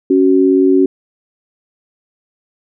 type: tone pair together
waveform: sine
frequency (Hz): 277.2 / 374.9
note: C#4 / F#4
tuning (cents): 0 / +23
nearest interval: perfect fourth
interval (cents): 523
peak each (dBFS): -10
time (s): 0.1-0.86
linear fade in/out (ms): 5
effects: none